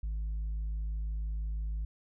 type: tone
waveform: sine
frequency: 53 Hz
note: G#1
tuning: 36 cents sharp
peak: -29 dBFS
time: 0.03-1.85 s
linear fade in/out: 5 ms
effects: tanh soft clip ceiling -31 dBFS